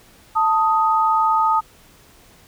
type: tone pair together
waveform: sine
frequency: 885 / 1250.4 Hz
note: A5 / D#6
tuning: +10 / +8 cents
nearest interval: tritone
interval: 598 cents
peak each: -17 / -17 dBFS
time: 0.35-1.61 s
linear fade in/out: 20 ms
effects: pink hiss -50 dBFS RMS until 2.47 s